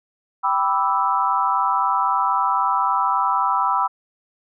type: chord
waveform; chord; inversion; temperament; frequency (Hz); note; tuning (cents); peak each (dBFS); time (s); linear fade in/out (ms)
sine; E minor seventh; first; equal; 784 / 987.8 / 1174.7 / 1318.5; G5 / B5 / D6 / E6; 0 / 0 / 0 / 0; -24 / -20 / -25 / -22; 0.43-3.88; 20
effects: none